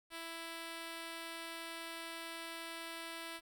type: tone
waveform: 5% pulse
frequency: 331 Hz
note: E4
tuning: 7 cents sharp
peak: -32 dBFS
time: 0.1-3.41 s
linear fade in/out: 50 ms
effects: 11-bit